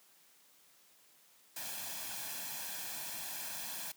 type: noise with comb filter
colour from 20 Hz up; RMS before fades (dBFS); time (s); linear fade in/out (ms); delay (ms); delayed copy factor
white; -42; 1.56-3.92; 5; 1.2; +0.6
effects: white hiss -65 dBFS RMS until 3.96 s + high-pass 150 Hz 12 dB/octave